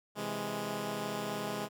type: chord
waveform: 10% pulse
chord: C augmented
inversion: none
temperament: equal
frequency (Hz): 130.81 / 164.81 / 207.7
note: C3 / E3 / G#3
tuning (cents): 0 / 0 / 0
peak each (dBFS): -34 / -34 / -28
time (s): 0.15-1.69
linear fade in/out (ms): 50
effects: none